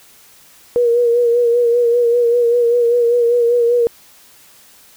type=tone with vibrato; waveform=sine; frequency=476.1 Hz; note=A#4; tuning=37 cents sharp; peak=-10 dBFS; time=0.76-3.87 s; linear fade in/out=0 ms; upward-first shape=sine; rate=5.1 Hz; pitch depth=38 cents each way; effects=white hiss -46 dBFS RMS until 4.96 s